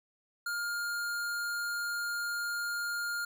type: tone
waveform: square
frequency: 1411 Hz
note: F6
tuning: 17 cents sharp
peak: -33 dBFS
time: 0.46-3.25 s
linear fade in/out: 5 ms
effects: none